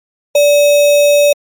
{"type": "tone with sample-and-hold", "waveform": "sine", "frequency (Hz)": 581, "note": "D5", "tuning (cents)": -19, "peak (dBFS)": -5, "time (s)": [0.35, 1.33], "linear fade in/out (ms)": 5, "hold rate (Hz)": 3150, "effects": ["MP3 64 kbps"]}